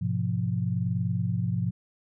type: chord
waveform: sine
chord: F diminished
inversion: first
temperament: just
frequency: 104.77 / 125.72 / 174.61 Hz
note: Ab2 / Cb3 / F3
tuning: +16 / +31 / 0 cents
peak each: -29 dBFS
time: 0.01-1.71 s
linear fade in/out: 10 ms
effects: none